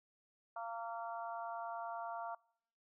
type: harmonic tone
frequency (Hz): 230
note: A#3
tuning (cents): -23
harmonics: 3 / 4 / 5 / 6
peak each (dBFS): -44 / -46 / -48 / -50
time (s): 0.56-2.35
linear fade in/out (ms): 5
effects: noise-tail reverb RT60 0.7 s tail -26 dB re dry